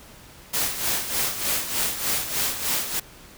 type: noise with tremolo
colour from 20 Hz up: white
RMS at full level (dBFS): -23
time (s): 0.53-3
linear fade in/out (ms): 10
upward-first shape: sine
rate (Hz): 3.3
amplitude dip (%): 65
effects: pink hiss -47 dBFS RMS until 3.37 s